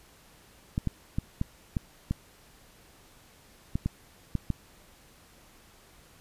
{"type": "clicks", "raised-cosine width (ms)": 5, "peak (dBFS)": -15, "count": 10, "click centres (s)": [0.779, 0.873, 1.185, 1.414, 1.768, 2.11, 3.755, 3.86, 4.353, 4.503], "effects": ["pink hiss -57 dBFS RMS until 6.2 s", "resampled to 32000 Hz"]}